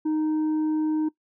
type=tone with tanh clipping; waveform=triangle; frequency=310 Hz; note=D#4; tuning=6 cents flat; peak=-22 dBFS; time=0.05-1.09 s; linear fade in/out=10 ms; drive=8 dB; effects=noise-tail reverb RT60 0.1 s tail -19 dB re dry